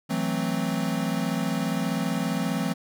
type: chord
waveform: square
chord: F# half-diminished seventh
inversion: third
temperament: equal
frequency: 164.81 / 185 / 220 / 261.6 Hz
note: E3 / F#3 / A3 / C4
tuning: 0 / 0 / 0 / 0 cents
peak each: -31 dBFS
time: 0.09-2.74 s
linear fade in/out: 20 ms
effects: none